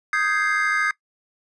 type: chord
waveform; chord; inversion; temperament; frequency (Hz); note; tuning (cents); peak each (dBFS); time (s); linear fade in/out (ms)
triangle; Ab major seventh; second; equal; 1244.5 / 1568 / 1661.2 / 2093; Eb6 / G6 / Ab6 / C7; 0 / 0 / 0 / 0; -23; 0.13-0.91; 2
effects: noise-tail reverb RT60 0.1 s tail -20 dB re dry + resampled to 24000 Hz

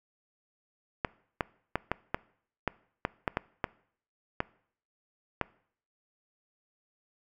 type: clicks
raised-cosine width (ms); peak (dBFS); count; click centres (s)
0.5; -12; 12; 1.048 / 1.408 / 1.756 / 1.916 / 2.145 / 2.677 / 3.051 / 3.278 / 3.371 / 3.642 / 4.404 / 5.413
effects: noise-tail reverb RT60 0.6 s tail -22 dB re dry

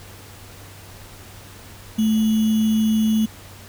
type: tone with sample-and-hold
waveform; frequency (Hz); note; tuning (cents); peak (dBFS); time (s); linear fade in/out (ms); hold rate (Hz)
sine; 218.3; A3; -13; -15; 1.98-3.26; 10; 3150
effects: added 97 Hz sine -43 dBFS peak until 3.68 s + pink hiss -43 dBFS RMS until 3.68 s

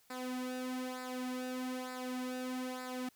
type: tone with flanger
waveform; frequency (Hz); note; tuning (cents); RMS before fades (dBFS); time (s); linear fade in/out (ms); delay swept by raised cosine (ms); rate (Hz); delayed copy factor
sawtooth; 253.9; B3; +48; -40; 0.1-3.09; 5; 0.32 to 3.02; 1.1; -0.7
effects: white hiss -68 dBFS RMS until 3.15 s

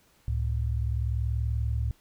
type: tone pair together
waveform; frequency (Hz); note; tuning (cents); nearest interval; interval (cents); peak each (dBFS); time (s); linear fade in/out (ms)
sine; 69 / 109.53; C#2 / A2; -7 / -7; minor sixth; 800; -27 / -29; 0.28-1.91; 0
effects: pink hiss -63 dBFS RMS until 2 s

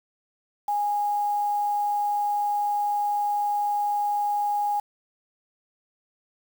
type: tone with quantisation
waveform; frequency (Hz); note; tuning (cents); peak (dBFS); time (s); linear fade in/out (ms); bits
sine; 824; G#5; -14; -22; 0.68-4.8; 5; 7
effects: none

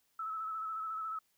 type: tone with vibrato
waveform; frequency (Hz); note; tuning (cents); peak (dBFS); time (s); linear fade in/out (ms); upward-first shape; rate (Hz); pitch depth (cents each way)
sine; 1302; E6; -22; -36; 0.19-1.19; 5; square; 14; 26
effects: white hiss -75 dBFS RMS until 1.37 s

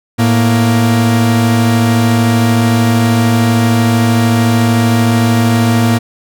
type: tone pair together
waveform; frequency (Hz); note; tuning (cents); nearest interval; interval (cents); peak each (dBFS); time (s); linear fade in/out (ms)
45% pulse; 110.8 / 234.8; A2 / A#3; +13 / +13; octave + minor second; 1300; -11; 0.18-5.99; 20
effects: none

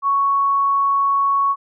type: tone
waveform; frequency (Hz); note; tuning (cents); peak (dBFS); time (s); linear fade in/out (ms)
sine; 1111; C#6; +4; -14; 0.02-1.56; 50
effects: none

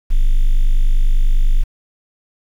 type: tone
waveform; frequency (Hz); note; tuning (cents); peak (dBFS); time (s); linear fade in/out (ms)
triangle; 25.01; G0; +36; -5; 0.1-1.64; 20
effects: tanh soft clip ceiling -5 dBFS + 7-bit

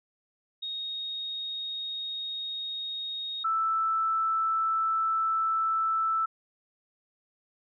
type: tone pair in turn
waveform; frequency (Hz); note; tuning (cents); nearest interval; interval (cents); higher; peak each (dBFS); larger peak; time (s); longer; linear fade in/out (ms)
sine; 3735 / 1320.5; A#7 / E6; +3 / +3; octave + tritone; 1800; first; -32 / -24; second; 0.62-3.44 / 3.44-6.26; neither; 10
effects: none

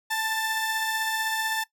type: tone pair together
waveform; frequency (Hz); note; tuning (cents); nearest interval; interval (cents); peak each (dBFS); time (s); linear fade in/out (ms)
sawtooth; 880 / 1775.8; A5 / A6; 0 / +15; octave; 1215; -25; 0.1-1.64; 10
effects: noise-tail reverb RT60 0.1 s tail -18 dB re dry

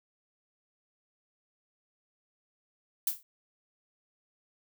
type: noise with exponential decay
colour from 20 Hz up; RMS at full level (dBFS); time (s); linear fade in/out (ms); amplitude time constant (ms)
violet; -25; 3.07-3.23; 2; 34
effects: none

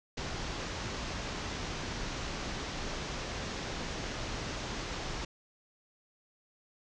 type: low-pass noise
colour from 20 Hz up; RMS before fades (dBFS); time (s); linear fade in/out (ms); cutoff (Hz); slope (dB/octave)
pink; -38; 0.17-5.25; 5; 6700; 48
effects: none

